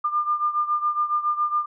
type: beating tone pair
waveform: sine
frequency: 1200 / 1207.2 Hz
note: D6 / D6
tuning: +37 / +47 cents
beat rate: 7.2 Hz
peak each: -22 / -26 dBFS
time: 0.04-1.66 s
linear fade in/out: 10 ms
effects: none